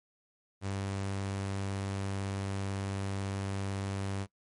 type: tone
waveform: sawtooth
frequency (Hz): 98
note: G2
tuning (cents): 0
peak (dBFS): -29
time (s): 0.61-4.27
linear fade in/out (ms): 50
effects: noise-tail reverb RT60 0.1 s tail -20 dB re dry + MP3 48 kbps